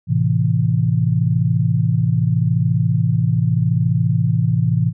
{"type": "chord", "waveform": "sine", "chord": "A minor", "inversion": "none", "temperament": "equal", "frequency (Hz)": [110, 130.81, 164.81], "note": ["A2", "C3", "E3"], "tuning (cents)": [0, 0, 0], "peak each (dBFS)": -18, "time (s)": [0.07, 4.93], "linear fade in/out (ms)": 50, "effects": []}